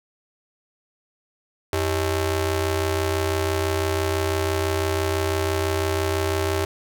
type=ring-modulated tone; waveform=sawtooth; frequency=240 Hz; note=B3; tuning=49 cents flat; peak=-14 dBFS; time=1.73-6.65 s; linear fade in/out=2 ms; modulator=153 Hz; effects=none